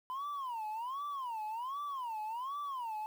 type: tone with vibrato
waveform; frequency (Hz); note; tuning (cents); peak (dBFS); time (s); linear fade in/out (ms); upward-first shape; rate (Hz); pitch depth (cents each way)
sine; 997; B5; +16; -34; 0.1-3.06; 0; sine; 1.3; 270
effects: tanh soft clip ceiling -36 dBFS + 10-bit